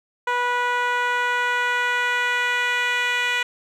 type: tone with band-pass filter sweep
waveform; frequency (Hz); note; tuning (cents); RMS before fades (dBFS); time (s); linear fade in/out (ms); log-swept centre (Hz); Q
10% pulse; 489.2; B4; -16; -22; 0.27-3.43; 5; 1000 to 2300; 1.3
effects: none